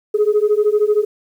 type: beating tone pair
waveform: sine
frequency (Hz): 414 / 427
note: G#4 / G#4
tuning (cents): -5 / +48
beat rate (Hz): 13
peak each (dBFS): -14 / -14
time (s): 0.14-1.05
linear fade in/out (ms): 10
effects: tanh soft clip ceiling -7 dBFS + 8-bit